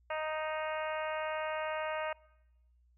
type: harmonic tone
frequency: 311.1 Hz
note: D#4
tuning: in tune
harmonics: 2 / 3 / 4 / 5 / 6 / 7 / 8 / 9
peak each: -36 / -40 / -42 / -44 / -46 / -47 / -48 / -49 dBFS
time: 0.1-2.13 s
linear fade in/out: 5 ms
effects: noise-tail reverb RT60 1.0 s tail -24 dB re dry + added 60 Hz sine -64 dBFS peak until 2.97 s